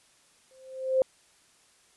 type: tone with exponential growth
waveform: sine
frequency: 523.3 Hz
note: C5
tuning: in tune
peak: -17 dBFS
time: 0.51-1.02 s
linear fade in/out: 1 ms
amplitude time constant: 110 ms
effects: white hiss -62 dBFS RMS until 1.96 s + resampled to 24000 Hz